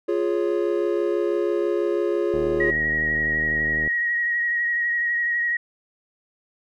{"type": "chord", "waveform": "triangle", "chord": "Db major", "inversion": "first", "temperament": "equal", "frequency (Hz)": [349.2, 415.3, 554.4], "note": ["F4", "Ab4", "Db5"], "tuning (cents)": [0, 0, 0], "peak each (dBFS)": [-21, -22, -26], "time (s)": [0.08, 2.71], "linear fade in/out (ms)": 10}
{"type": "click train", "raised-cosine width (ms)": 2, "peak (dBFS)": -19, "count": 120, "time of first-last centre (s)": [2.34, 3.875], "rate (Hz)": 77.5}
{"type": "tone with vibrato", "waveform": "sine", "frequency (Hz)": 1896, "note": "A#6", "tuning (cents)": 29, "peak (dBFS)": -20, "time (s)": [2.6, 5.57], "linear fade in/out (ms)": 5, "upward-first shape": "triangle", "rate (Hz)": 12, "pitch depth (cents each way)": 27}
{"effects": []}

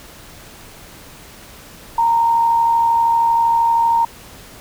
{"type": "tone with amplitude modulation", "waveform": "sine", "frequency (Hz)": 925, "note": "A#5", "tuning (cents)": -14, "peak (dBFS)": -10, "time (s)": [1.98, 4.05], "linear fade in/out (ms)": 5, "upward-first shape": "sine", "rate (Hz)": 72.8, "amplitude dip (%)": 35, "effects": ["pink hiss -40 dBFS RMS until 4.6 s"]}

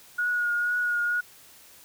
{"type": "tone with vibrato", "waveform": "sine", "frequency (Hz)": 1445, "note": "F#6", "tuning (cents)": -41, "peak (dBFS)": -23, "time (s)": [0.18, 1.21], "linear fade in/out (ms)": 10, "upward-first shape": "triangle", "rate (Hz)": 2.1, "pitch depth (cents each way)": 25, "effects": ["white hiss -52 dBFS RMS until 1.84 s"]}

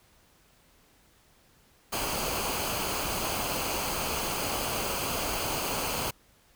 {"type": "noise with comb filter", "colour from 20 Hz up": "pink", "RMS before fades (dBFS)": -31, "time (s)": [1.92, 6.11], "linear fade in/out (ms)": 10, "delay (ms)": 0.54, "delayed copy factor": -0.55, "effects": ["pink hiss -62 dBFS RMS until 6.55 s"]}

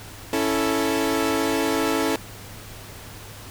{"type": "chord", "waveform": "sawtooth", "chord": "A major", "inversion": "first", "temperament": "equal", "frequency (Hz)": [277.2, 329.6, 440], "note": ["C#4", "E4", "A4"], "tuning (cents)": [0, 0, 0], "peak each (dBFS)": -21, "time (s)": [0.33, 2.16], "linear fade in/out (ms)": 2, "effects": ["added 103 Hz sine -43 dBFS peak until 3.5 s", "pink hiss -41 dBFS RMS until 3.5 s"]}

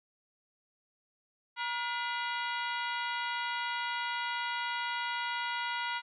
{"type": "harmonic tone with a mistuned harmonic", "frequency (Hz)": 477, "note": "A#4", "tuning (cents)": 40, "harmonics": [2, 3, 4, 5, 6, 7, 8, 9], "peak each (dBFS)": [-36, -38, -39, -46, -43, -45, -49, -50], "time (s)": [1.56, 6.02], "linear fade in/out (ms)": 50, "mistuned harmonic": 4, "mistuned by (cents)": 93, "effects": []}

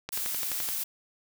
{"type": "click train", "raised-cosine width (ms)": 0.2, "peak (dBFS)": -17, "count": 8, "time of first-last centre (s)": [0.09, 0.688], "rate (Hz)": 11.7}
{"type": "noise", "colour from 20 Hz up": "blue", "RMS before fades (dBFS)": -32, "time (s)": [0.12, 0.84], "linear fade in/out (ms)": 10}
{"effects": []}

